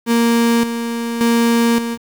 35% pulse tone with tremolo, 233.1 Hz, A#3, in tune, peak -10 dBFS, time 0.06-1.98 s, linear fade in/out 50 ms, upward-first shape square, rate 0.87 Hz, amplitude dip 60%, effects 7-bit

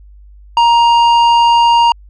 sine tone with tanh clipping, 938 Hz, A#5, 11 cents sharp, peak -8 dBFS, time 0.57-1.92 s, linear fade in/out 2 ms, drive 14 dB, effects added 50 Hz sine -36 dBFS peak until 2.09 s + low-pass 5000 Hz 12 dB/octave

